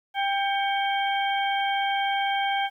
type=harmonic tone with a mistuned harmonic; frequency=792 Hz; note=G5; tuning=18 cents sharp; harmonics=1 / 2 / 3 / 4; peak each=-24 / -31 / -32 / -32 dBFS; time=0.14-2.7 s; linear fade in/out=50 ms; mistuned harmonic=3; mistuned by=-98 cents; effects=10-bit